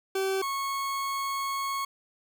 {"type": "tone pair in turn", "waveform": "40% pulse", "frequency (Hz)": [385.2, 1099], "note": ["G4", "C#6"], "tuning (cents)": [-30, -15], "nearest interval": "octave + tritone", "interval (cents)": 1815, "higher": "second", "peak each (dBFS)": [-25, -28], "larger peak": "first", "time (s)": [[0.15, 0.42], [0.42, 1.85]], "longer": "second", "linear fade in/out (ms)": 5, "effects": ["10-bit"]}